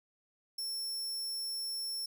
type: tone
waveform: sawtooth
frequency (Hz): 5400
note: E8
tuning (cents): +41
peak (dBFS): -33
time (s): 0.58-2.06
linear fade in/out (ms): 5
effects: none